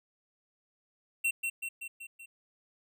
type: tone with echo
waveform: square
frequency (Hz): 2720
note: F7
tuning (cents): -46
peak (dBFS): -27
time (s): 1.24-1.31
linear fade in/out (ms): 10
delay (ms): 190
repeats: 5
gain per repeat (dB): -4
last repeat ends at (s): 2.26
effects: none